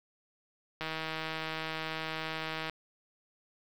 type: click train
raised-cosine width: 0.3 ms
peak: -20 dBFS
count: 301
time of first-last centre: 0.81-2.697 s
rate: 159 Hz
effects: 8-bit